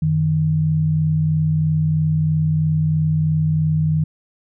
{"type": "tone pair together", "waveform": "sine", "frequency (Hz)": [92.5, 155.56], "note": ["F#2", "D#3"], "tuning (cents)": [0, 0], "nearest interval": "major sixth", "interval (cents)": 900, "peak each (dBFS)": [-24, -15], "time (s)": [0.02, 4.04], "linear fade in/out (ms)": 5, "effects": []}